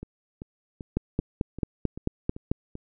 two click trains, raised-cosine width 3 ms, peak -11 / -24 dBFS, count 8 / 8, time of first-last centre 0.97-2.515 / 0.03-2.754 s, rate 4.53 / 2.57 Hz, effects none

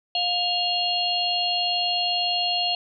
sine tone cluster, 707 / 2813 / 3312 / 4265 Hz, F5 / F7 / G#7 / C8, +21 / +12 / -5 / +32 cents, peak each -27 / -25 / -33 / -26 dBFS, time 0.15-2.75 s, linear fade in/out 2 ms, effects none

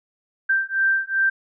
sine beating tone pair, 1568 / 1570.6 Hz, G6 / G6, 0 / +3 cents, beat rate 2.6 Hz, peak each -21 dBFS, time 0.49-1.3 s, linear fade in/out 10 ms, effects none

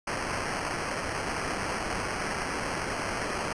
violet noise with sample-and-hold, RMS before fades -32 dBFS, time 0.07-3.53 s, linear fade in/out 5 ms, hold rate 3675 Hz, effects resampled to 22050 Hz

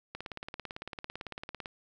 click train, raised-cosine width 0.3 ms, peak -23 dBFS, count 28, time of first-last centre 0.15-1.658 s, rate 17.9 Hz, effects none

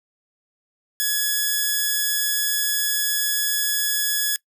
5% pulse tone, 1693 Hz, G#6, 33 cents sharp, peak -9 dBFS, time 1-4.36 s, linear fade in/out 0 ms, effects noise-tail reverb RT60 0.1 s tail -23 dB re dry

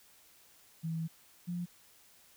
sine tone pair in turn, 162.8 / 175.5 Hz, E3 / F3, -21 / +9 cents, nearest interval minor second, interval 130 cents, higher second, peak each -33 / -34 dBFS, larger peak first, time 0.83-1.08 / 1.47-1.66 s, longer first, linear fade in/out 20 ms, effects white hiss -62 dBFS RMS until 2.36 s

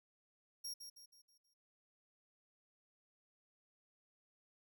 sawtooth tone with echo, 5588 Hz, F8, in tune, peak -40 dBFS, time 0.64-0.74 s, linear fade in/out 10 ms, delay 160 ms, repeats 5, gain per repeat -7 dB, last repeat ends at 1.54 s, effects none

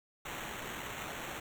white noise with sample-and-hold, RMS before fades -42 dBFS, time 0.25-1.4 s, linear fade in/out 5 ms, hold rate 4900 Hz, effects none

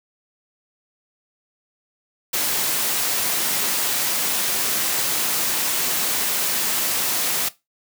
white noise, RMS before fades -22 dBFS, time 2.33-7.49 s, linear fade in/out 10 ms, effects noise-tail reverb RT60 0.2 s tail -17 dB re dry + high-pass 150 Hz 12 dB/octave

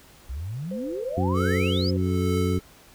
sine exponential sweep, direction up, 58.9 to 5260 Hz, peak -29 dBFS, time 0.29-1.91 s, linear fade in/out 10 ms
sine tone with vibrato, 512 Hz, C5, 38 cents flat, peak -32 dBFS, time 0.71-1.97 s, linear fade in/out 5 ms, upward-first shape sine, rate 8.6 Hz, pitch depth 34 cents each way
harmonic tone, 92.4 Hz, F#2, 2 cents flat, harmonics 1 / 2 / 3 / 4, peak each -24 / -27 / -29 / -30 dBFS, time 1.17-2.59 s, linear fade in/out 5 ms
square tone with tremolo, 437.1 Hz, A4, 11 cents flat, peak -27 dBFS, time 1.33-2.61 s, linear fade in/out 50 ms, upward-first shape triangle, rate 1.2 Hz, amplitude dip 100%
effects pink hiss -52 dBFS RMS until 2.94 s

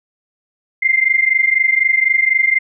sine tone pair together, 2083 / 2107 Hz, C7 / C7, -8 / +12 cents, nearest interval unison, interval 20 cents, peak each -14 dBFS, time 0.82-2.59 s, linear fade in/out 10 ms, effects none

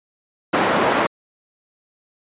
white band-pass noise, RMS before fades -18 dBFS, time 0.53-1.07 s, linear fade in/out 10 ms, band 190 to 1200 Hz, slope 12 dB/octave, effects resampled to 8000 Hz

